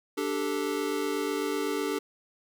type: chord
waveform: square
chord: D suspended fourth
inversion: none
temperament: equal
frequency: 293.7 / 392 / 440 Hz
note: D4 / G4 / A4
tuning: 0 / 0 / 0 cents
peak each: -33 dBFS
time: 0.17-1.99 s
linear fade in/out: 10 ms
effects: none